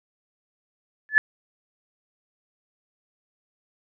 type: tone with exponential growth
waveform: sine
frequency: 1728 Hz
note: A6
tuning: 32 cents flat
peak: -8 dBFS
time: 1.09-1.18 s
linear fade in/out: 0 ms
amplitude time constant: 19 ms
effects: none